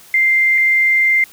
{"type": "tone pair in turn", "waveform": "sine", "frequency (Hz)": [2093, 2093], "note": ["C7", "C7"], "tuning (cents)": [0, 0], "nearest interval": "unison", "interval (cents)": 0, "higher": "neither", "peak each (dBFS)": -10, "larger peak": "neither", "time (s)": [[0.14, 0.58], [0.58, 1.24]], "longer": "second", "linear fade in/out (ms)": 2, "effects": ["white hiss -43 dBFS RMS until 1.32 s"]}